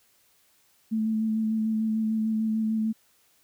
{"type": "tone with vibrato", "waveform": "sine", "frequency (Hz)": 219.6, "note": "A3", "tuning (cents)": -3, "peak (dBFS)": -23, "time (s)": [0.91, 2.93], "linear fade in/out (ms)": 20, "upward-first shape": "square", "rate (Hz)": 6.7, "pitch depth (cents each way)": 14, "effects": ["white hiss -64 dBFS RMS until 3.43 s"]}